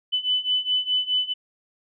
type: beating tone pair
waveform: sine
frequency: 3000 / 3004.8 Hz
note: F#7 / F#7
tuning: +23 / +26 cents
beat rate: 4.8 Hz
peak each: -25 / -23 dBFS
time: 0.12-1.34 s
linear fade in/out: 20 ms
effects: none